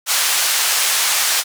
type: band-pass noise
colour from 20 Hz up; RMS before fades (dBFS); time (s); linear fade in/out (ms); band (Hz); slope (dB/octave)
white; -17; 0.06-1.44; 50; 860 to 9700; 12
effects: none